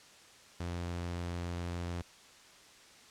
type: tone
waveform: sawtooth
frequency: 87 Hz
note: F2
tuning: 6 cents flat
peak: -32 dBFS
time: 0.6-2.02 s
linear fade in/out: 5 ms
effects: white hiss -57 dBFS RMS until 3.1 s + low-pass 7000 Hz 12 dB/octave